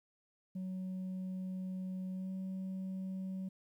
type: tone with pitch glide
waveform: sine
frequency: 186.2 to 188.91 Hz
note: F#3 to F#3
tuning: +11 to +36 cents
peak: -35 dBFS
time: 0.55-3.49 s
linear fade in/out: 10 ms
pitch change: +25 cents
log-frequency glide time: 2.13-2.31 s
effects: tanh soft clip ceiling -37 dBFS + 12-bit